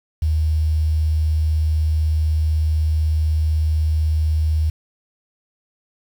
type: tone with quantisation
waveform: sine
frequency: 78 Hz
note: D#2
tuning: 5 cents sharp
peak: -15 dBFS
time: 0.22-4.7 s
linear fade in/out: 5 ms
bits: 7
effects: none